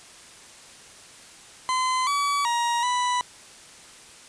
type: tone with pitch steps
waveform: 40% pulse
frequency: 1026 / 1141 / 945 / 988 Hz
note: C6 / C#6 / A#5 / B5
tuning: -34 / +50 / +23 / 0 cents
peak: -21 dBFS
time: 1.69-3.21 s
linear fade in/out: 0 ms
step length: 380 ms
effects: white hiss -47 dBFS RMS until 4.28 s + resampled to 22050 Hz